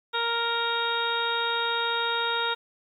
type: harmonic tone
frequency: 466.2 Hz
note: A#4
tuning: in tune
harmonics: 1 / 2 / 3 / 4 / 5 / 6 / 7 / 8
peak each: -33 / -30 / -29 / -39 / -40 / -40 / -38 / -30 dBFS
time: 0.13-2.55 s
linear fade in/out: 20 ms
effects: 10-bit